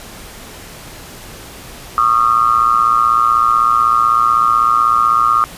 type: tone with amplitude modulation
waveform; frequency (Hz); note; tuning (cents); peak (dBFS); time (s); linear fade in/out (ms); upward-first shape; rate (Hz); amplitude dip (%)
sine; 1225; D#6; -27; -5; 1.98-5.44; 0; sine; 116; 95
effects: pink hiss -34 dBFS RMS until 5.57 s + resampled to 32000 Hz